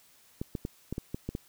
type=clicks; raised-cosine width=3 ms; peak=-20 dBFS; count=8; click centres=0.415 / 0.552 / 0.651 / 0.926 / 0.981 / 1.145 / 1.29 / 1.351 s; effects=white hiss -61 dBFS RMS until 1.48 s